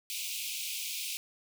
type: high-pass noise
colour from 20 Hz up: pink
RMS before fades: -37 dBFS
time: 0.1-1.17 s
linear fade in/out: 0 ms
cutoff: 2300 Hz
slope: 96 dB/octave
effects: none